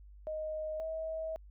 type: tone pair in turn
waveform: sine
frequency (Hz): 622.3 / 640.9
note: D#5 / E5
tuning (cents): 0 / -49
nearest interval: minor second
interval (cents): 51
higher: second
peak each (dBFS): -35 / -35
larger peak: neither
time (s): 0.27-0.8 / 0.8-1.36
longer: second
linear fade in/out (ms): 0
effects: added 50 Hz sine -51 dBFS peak until 1.5 s